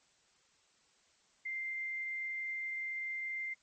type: tone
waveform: sine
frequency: 2093 Hz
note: C7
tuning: in tune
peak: -36 dBFS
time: 1.45-3.54 s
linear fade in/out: 10 ms
effects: white hiss -70 dBFS RMS until 3.62 s + MP3 32 kbps